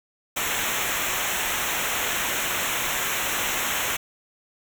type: noise with comb filter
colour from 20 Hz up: pink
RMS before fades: -26 dBFS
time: 0.36-3.97 s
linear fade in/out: 10 ms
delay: 0.21 ms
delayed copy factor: -0.85
effects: none